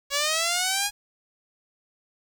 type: linear sweep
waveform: 5% pulse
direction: up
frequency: 554.4 to 830.6 Hz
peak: -11 dBFS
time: 0.1-0.91 s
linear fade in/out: 50 ms
effects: 8-bit